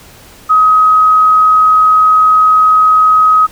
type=tone; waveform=sine; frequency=1265 Hz; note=D#6; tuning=28 cents sharp; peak=-4 dBFS; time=0.49-3.47 s; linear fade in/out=20 ms; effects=pink hiss -38 dBFS RMS until 3.51 s